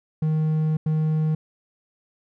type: tone bursts at uneven times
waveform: triangle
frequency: 156.1 Hz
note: D#3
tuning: 6 cents sharp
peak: -17 dBFS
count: 2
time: 0.22-0.77 / 0.86-1.35 s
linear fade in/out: 5 ms
effects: none